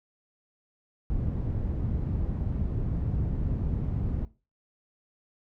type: low-pass noise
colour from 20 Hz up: white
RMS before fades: -29 dBFS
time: 1.1-4.25 s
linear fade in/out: 0 ms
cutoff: 120 Hz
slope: 12 dB/octave
effects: noise-tail reverb RT60 0.3 s tail -18 dB re dry